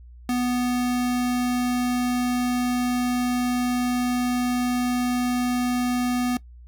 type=tone; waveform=square; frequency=246.9 Hz; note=B3; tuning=in tune; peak=-22 dBFS; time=0.29-6.37 s; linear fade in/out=2 ms; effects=noise-tail reverb RT60 0.1 s tail -19 dB re dry + added 60 Hz sine -42 dBFS peak until 6.67 s